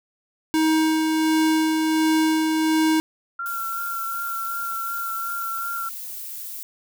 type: tone with tremolo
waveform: square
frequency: 316.1 Hz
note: D#4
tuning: 27 cents sharp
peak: -17 dBFS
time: 0.54-3 s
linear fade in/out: 0 ms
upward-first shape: sine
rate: 1.4 Hz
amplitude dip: 30%
type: tone with vibrato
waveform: sine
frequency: 1370 Hz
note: F6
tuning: 34 cents flat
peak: -26 dBFS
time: 3.39-5.89 s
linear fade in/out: 5 ms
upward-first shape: sine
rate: 2.7 Hz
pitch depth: 21 cents each way
type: noise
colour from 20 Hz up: violet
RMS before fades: -34 dBFS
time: 3.46-6.63 s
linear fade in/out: 0 ms
effects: none